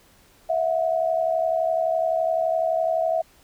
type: tone pair together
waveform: sine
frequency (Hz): 651.2 / 723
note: E5 / F#5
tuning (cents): -21 / -40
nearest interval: major second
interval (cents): 181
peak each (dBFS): -21 / -25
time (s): 0.49-3.22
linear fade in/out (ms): 10
effects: pink hiss -56 dBFS RMS until 3.43 s